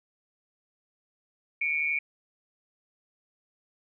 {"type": "tone pair together", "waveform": "sine", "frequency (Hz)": [2239, 2391], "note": ["C#7", "D7"], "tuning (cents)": [17, 30], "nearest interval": "minor second", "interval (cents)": 113, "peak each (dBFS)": -28, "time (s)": [1.61, 1.99], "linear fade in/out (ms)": 5, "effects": []}